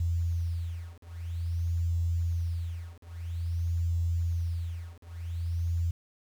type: beating tone pair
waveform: sine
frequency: 84.5 / 85 Hz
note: E2 / F2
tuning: +43 / -46 cents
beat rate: 0.5 Hz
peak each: -31 dBFS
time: 0-5.91 s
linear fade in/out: 5 ms
effects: 9-bit